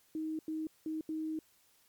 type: tone bursts at uneven times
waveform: sine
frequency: 314.7 Hz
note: D#4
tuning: 20 cents sharp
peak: -34 dBFS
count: 4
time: 0.15-0.39 / 0.48-0.67 / 0.86-1.01 / 1.09-1.39 s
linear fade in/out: 2 ms
effects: white hiss -68 dBFS RMS until 1.88 s + MP3 96 kbps